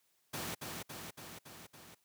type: noise with echo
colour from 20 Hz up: pink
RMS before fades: -40 dBFS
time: 0.33-0.55 s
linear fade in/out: 10 ms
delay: 280 ms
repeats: 5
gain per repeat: -3 dB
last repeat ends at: 1.95 s
effects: white hiss -75 dBFS RMS until 2.04 s + high-pass 100 Hz 12 dB/octave